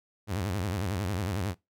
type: tone with vibrato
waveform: sawtooth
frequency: 96 Hz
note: G2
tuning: 36 cents flat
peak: -25 dBFS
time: 0.27-1.55 s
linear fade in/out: 50 ms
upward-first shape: sine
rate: 11 Hz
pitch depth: 200 cents each way
effects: noise-tail reverb RT60 0.2 s tail -22 dB re dry